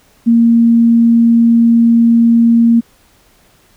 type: tone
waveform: sine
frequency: 232.1 Hz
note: A#3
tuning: 7 cents flat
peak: -5 dBFS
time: 0.26-2.81 s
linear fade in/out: 20 ms
effects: pink hiss -50 dBFS RMS until 3.76 s